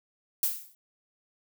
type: noise with exponential decay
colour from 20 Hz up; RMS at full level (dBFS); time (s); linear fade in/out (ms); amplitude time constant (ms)
violet; -23; 0.43-0.75; 1; 69
effects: none